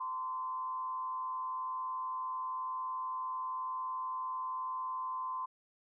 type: tone with frequency modulation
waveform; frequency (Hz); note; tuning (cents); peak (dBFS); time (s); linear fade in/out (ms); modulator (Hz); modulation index
sine; 1032; C6; -24; -35; 0-5.46; 10; 121; 0.47
effects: none